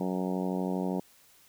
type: harmonic tone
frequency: 92.5 Hz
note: F#2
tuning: in tune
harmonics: 2 / 3 / 4 / 5 / 6 / 7 / 8 / 9 / 10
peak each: -31 / -35 / -37 / -39 / -41 / -42 / -43 / -44 / -45 dBFS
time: 0-1 s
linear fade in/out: 5 ms
effects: white hiss -60 dBFS RMS until 1.48 s